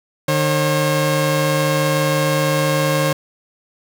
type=tone pair together; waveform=sawtooth; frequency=151.25 / 539 Hz; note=D#3 / C#5; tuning=-49 / -49 cents; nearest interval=octave + minor seventh; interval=2200 cents; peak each=-14 dBFS; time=0.28-3.13 s; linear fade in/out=5 ms; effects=none